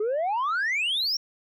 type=exponential sweep; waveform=sine; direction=up; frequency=407.2 to 5640 Hz; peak=-21 dBFS; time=0-1.17 s; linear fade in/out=5 ms; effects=tanh soft clip ceiling -22 dBFS